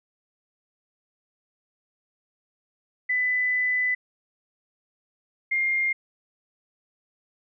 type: tone pair in turn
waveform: sine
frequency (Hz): 1999 / 2118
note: B6 / C7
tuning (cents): +20 / +21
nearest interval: minor second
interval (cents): 101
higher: second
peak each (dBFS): -21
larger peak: neither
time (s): 3.09-3.95 / 5.51-5.93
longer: first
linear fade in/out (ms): 10
effects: none